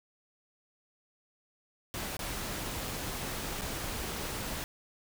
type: noise with dropouts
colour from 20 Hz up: pink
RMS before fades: -37 dBFS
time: 1.94-4.64 s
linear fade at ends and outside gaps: 0 ms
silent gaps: 2.168-2.192 / 3.612-3.618 s
effects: none